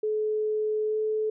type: tone with pitch glide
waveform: sine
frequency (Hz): 429 to 432.5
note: A4 to A4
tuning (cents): -44 to -30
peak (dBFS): -24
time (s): 0.03-1.3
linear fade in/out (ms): 5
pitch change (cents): +14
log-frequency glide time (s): 0.87-0.98
effects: none